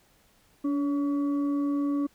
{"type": "tone with frequency modulation", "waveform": "sine", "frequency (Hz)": 286, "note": "D4", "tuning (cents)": -46, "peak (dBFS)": -24, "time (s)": [0.64, 2.07], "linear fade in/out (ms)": 10, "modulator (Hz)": 847, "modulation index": 0.28, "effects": ["pink hiss -63 dBFS RMS until 2.14 s"]}